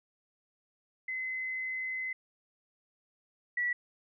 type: tone pair in turn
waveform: sine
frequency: 2043 / 1946.1 Hz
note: C7 / B6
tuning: -42 / -26 cents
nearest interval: minor second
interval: 84 cents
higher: first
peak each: -33 / -28 dBFS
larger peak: second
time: 1.08-2.13 / 3.57-3.73 s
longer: first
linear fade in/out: 5 ms
effects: none